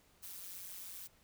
blue noise with amplitude modulation, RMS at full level -44 dBFS, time 0.22-1.08 s, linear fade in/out 20 ms, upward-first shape sine, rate 185 Hz, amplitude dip 95%, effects pink hiss -68 dBFS RMS until 1.23 s

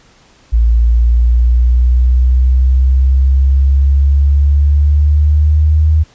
sine exponential sweep, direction up, 56.7 to 78.1 Hz, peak -6 dBFS, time 0.52-6.04 s, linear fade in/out 20 ms, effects pink hiss -47 dBFS RMS until 6.14 s + resampled to 16000 Hz

